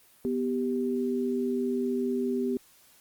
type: tone pair together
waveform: sine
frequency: 247.4 / 392 Hz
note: B3 / G4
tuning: +3 / 0 cents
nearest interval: minor sixth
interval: 797 cents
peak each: -28 / -29 dBFS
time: 0.25-2.57 s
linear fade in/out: 0 ms
effects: white hiss -59 dBFS RMS until 3 s + Opus 32 kbps